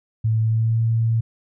sine tone with pitch glide, 111 to 113.73 Hz, A2 to A#2, +16 to -42 cents, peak -16 dBFS, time 0.24-1.21 s, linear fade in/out 10 ms, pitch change +42 cents, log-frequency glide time 0.43-0.78 s, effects none

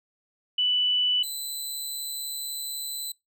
sine / 15% pulse tone pair in turn, 2976 / 4014 Hz, F#7 / B7, +9 / +27 cents, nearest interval perfect fourth, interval 518 cents, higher second, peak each -21 / -25 dBFS, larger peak first, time 0.58-1.23 / 1.23-3.12 s, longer second, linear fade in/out 5 ms, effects noise-tail reverb RT60 0.2 s tail -25 dB re dry

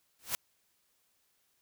white noise with exponential growth, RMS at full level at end -29 dBFS, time 0.19-0.35 s, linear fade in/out 0 ms, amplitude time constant 33 ms, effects white hiss -74 dBFS RMS until 1.61 s

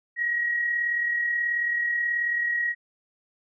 sine tone with amplitude modulation, 1900 Hz, A#6, 33 cents sharp, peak -21 dBFS, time 0.16-2.75 s, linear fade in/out 50 ms, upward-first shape sine, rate 38.5 Hz, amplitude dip 40%, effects none

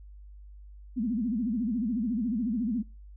sine tone with vibrato, 229.2 Hz, A#3, 29 cents flat, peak -26 dBFS, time 0.96-2.83 s, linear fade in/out 20 ms, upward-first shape sine, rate 14 Hz, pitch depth 200 cents each way, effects noise-tail reverb RT60 0.3 s tail -25 dB re dry + added 50 Hz sine -45 dBFS peak until 3.16 s

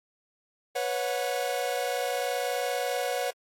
45% pulse chord, B suspended second, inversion none, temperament equal with one note detuned, 493.9 / 554.4 / 729.8 Hz, B4 / C#5 / F#5, 0 / 0 / -24 cents, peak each -32 dBFS, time 0.75-3.31 s, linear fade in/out 10 ms, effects AAC 48 kbps

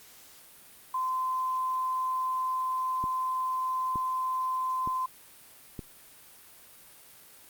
sine tone, 1031 Hz, C6, 26 cents flat, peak -27 dBFS, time 0.94-5.06 s, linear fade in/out 5 ms
click train, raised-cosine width 3 ms, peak -24 dBFS, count 4, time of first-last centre 3.04-5.792 s, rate 1.09 Hz
effects white hiss -53 dBFS RMS until 7.49 s + Opus 48 kbps

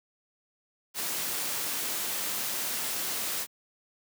white noise, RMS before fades -32 dBFS, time 0.94-3.47 s, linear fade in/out 50 ms, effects high-pass 150 Hz 12 dB/octave

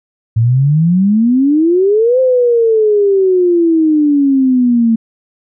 sine exponential two-way sweep, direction up then down, 109.6 to 523 to 223.6 Hz, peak -7 dBFS, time 0.36-4.96 s, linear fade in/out 10 ms, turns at 2.2 s, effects none

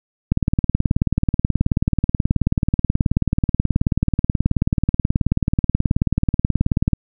click train, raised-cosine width 5 ms, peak -3 dBFS, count 124, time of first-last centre 0.32-6.933 s, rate 18.6 Hz, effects none

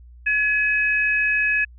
sine tone pair together, 1697 / 2543 Hz, G#6 / D#7, +37 / +37 cents, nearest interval perfect fifth, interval 700 cents, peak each -20 dBFS, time 0.26-1.65 s, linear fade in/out 10 ms, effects added 60 Hz sine -42 dBFS peak until 1.78 s

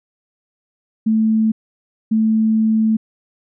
sine tone bursts at uneven times, 220 Hz, A3, in tune, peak -12 dBFS, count 2, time 1.06-1.52 / 2.11-2.97 s, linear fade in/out 10 ms, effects none

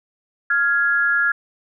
sine tone pair together, 1400 / 1670.7 Hz, F6 / G#6, +4 / +10 cents, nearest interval minor third, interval 306 cents, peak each -18 dBFS, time 0.5-1.32 s, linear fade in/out 5 ms, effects none

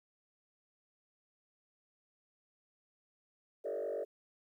sine tone with frequency modulation, 511 Hz, C5, 41 cents flat, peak -34 dBFS, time 3.64-4.05 s, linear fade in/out 20 ms, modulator 48.3 Hz, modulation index 2.4, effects tanh soft clip ceiling -31 dBFS + 12-bit

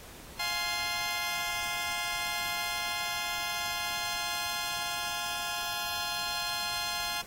10% pulse chord, F minor, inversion none, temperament just, 698.5 / 838.1 / 1047.7 Hz, F5 / Ab5 / C6, 0 / +16 / +2 cents, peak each -27 dBFS, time 0.39-7.22 s, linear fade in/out 10 ms, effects pink hiss -49 dBFS RMS until 7.26 s + AAC 48 kbps

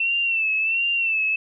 sine tone with vibrato, 2683 Hz, E7, 30 cents sharp, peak -19 dBFS, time 0-1.36 s, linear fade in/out 5 ms, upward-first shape sine, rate 1.4 Hz, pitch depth 66 cents each way, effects none

